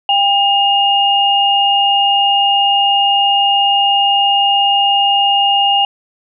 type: tone pair together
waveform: sine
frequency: 797 / 2840 Hz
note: G5 / F7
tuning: +28 / +28 cents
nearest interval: octave + minor seventh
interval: 2200 cents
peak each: -12 dBFS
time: 0.09-5.85 s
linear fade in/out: 2 ms
effects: none